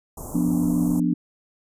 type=band-stop noise; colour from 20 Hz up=pink; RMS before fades=-35 dBFS; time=0.17-1 s; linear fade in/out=5 ms; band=1100 to 6700 Hz; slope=48 dB/octave
type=chord; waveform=sine; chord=B diminished; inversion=second; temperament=equal; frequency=174.61 / 246.9 / 293.7 Hz; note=F3 / B3 / D4; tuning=0 / 0 / 0 cents; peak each=-23 dBFS; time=0.34-1.14 s; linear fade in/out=10 ms
effects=resampled to 32000 Hz